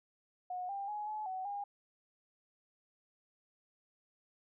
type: tone with pitch steps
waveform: sine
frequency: 727 / 795 / 838 / 854 / 751 / 810 Hz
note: F#5 / G5 / G#5 / G#5 / F#5 / G#5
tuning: -31 / +24 / +15 / +48 / +26 / -43 cents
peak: -37 dBFS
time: 0.5-1.64 s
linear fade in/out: 5 ms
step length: 190 ms
effects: none